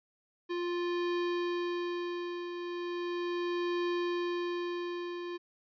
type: tone with tremolo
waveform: square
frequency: 350 Hz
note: F4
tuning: 4 cents sharp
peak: -30 dBFS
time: 0.49-5.38 s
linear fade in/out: 20 ms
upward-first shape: triangle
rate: 0.37 Hz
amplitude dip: 60%
effects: resampled to 11025 Hz